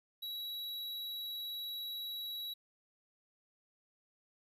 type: tone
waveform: square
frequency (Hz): 3893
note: B7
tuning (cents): -26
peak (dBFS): -40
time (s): 0.22-2.54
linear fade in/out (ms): 10
effects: resampled to 32000 Hz + 12-bit